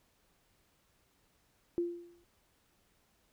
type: tone with exponential decay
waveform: sine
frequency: 345.7 Hz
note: F4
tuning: 18 cents flat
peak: -27 dBFS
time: 1.78-2.24 s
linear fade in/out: 0 ms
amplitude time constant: 100 ms
effects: pink hiss -72 dBFS RMS until 3.32 s